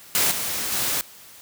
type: noise with level steps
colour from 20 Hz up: white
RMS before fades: -20 / -27 / -24 dBFS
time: 0.15-1.01 s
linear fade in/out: 0 ms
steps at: 0.31 / 0.72 s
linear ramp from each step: 5 ms
effects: white hiss -46 dBFS RMS until 1.41 s + high-pass 60 Hz 12 dB/octave